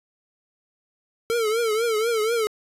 square tone with vibrato, 448.8 Hz, A4, 34 cents sharp, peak -21 dBFS, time 1.3-2.47 s, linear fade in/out 0 ms, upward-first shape triangle, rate 4.1 Hz, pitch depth 120 cents each way, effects resampled to 32000 Hz

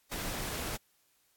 pink noise, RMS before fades -37 dBFS, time 0.11-0.77 s, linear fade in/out 10 ms, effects white hiss -71 dBFS RMS until 1.36 s + AAC 64 kbps

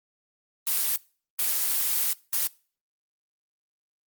blue noise bursts at uneven times, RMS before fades -25 dBFS, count 3, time 0.67-0.96 / 1.39-2.13 / 2.33-2.47 s, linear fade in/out 0 ms, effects noise-tail reverb RT60 0.4 s tail -23 dB re dry + Opus 24 kbps

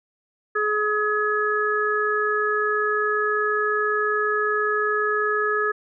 harmonic tone, 422.7 Hz, G#4, 31 cents sharp, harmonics 1 / 3 / 4, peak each -24 / -24 / -24 dBFS, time 0.55-5.72 s, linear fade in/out 10 ms, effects none

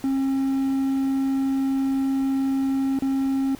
triangle tone with dropouts, 269.4 Hz, C#4, 49 cents flat, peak -18 dBFS, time 0.04-3.55 s, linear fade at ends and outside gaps 1 ms, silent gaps 2.989-3.022 s, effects pink hiss -46 dBFS RMS until 3.59 s

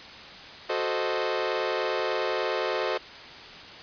sawtooth chord, F# diminished seventh, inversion none, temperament equal, 370 / 440 / 523.3 / 622.3 Hz, F#4 / A4 / C5 / Eb5, 0 / 0 / 0 / 0 cents, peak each -28 / -27 / -27 / -28 dBFS, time 0.69-2.98 s, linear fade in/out 10 ms, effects white hiss -43 dBFS RMS until 3.82 s + resampled to 11025 Hz

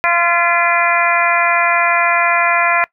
harmonic tone with a mistuned harmonic, 344 Hz, F4, 26 cents flat, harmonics 2 / 3 / 4 / 5 / 6 / 7, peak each -18 / -18 / -18 / -18 / -18 / -18 dBFS, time 0.04-2.84 s, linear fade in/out 0 ms, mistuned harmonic 6, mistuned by -25 cents, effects noise-tail reverb RT60 0.1 s tail -22 dB re dry

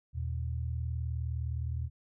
sine tone pair together, 79.4 / 118.97 Hz, D#2 / A#2, +36 / +36 cents, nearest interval perfect fifth, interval 700 cents, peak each -33 / -36 dBFS, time 0.13-1.9 s, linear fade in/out 50 ms, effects none

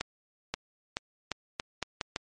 accelerating click train, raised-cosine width 0.2 ms, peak -13 dBFS, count 8, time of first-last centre 0.01-2.161 s, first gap 530 ms, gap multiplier 0.81, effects MP3 48 kbps

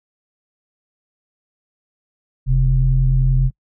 sine tone pair together, 41.2 / 130.81 Hz, E1 / C3, 0 / 0 cents, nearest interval octave + minor sixth, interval 2000 cents, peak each -14 dBFS, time 2.46-3.51 s, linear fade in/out 50 ms, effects noise-tail reverb RT60 0.1 s tail -26 dB re dry + tanh soft clip ceiling -4 dBFS

